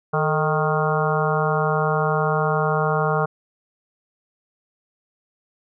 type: harmonic tone with a mistuned harmonic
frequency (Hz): 155.56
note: D#3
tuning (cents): 0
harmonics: 1 / 3 / 4 / 5 / 6 / 7 / 8 / 9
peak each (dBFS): -23 / -24 / -27 / -26 / -32 / -27 / -28 / -28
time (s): 0.13-3.26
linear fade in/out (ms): 10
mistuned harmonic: 3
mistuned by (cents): -65
effects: none